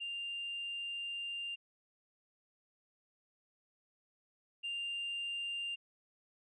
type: tone pair in turn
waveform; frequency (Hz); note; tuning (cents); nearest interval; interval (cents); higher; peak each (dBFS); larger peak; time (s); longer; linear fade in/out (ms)
sine; 2794 / 2794; F7 / F7; 0 / 0; unison; 0; neither; -37 / -35; second; 0-1.56 / 4.63-5.76; first; 20
effects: tanh soft clip ceiling -34 dBFS